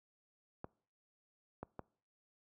clicks, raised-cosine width 1 ms, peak -29 dBFS, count 3, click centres 0.644 / 1.63 / 1.793 s, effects noise-tail reverb RT60 0.5 s tail -24 dB re dry + high-pass 60 Hz 12 dB/octave

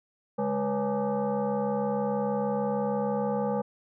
sine tone with frequency modulation, 140.3 Hz, C#3, 21 cents sharp, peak -25 dBFS, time 0.38-3.62 s, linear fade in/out 10 ms, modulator 347 Hz, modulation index 2.1, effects none

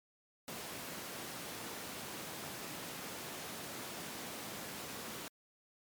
pink high-pass noise, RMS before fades -45 dBFS, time 0.48-5.28 s, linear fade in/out 0 ms, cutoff 170 Hz, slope 12 dB/octave, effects MP3 96 kbps

